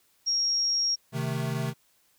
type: tone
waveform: sine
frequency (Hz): 5588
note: F8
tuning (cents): 0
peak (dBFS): -23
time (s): 0.26-0.96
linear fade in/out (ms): 20
type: chord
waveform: square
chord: A diminished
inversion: first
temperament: equal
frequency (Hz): 130.81 / 155.56 / 220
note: C3 / Eb3 / A3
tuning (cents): 0 / 0 / 0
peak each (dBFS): -31 / -33 / -36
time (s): 1.12-1.74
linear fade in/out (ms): 50
effects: white hiss -66 dBFS RMS until 2.18 s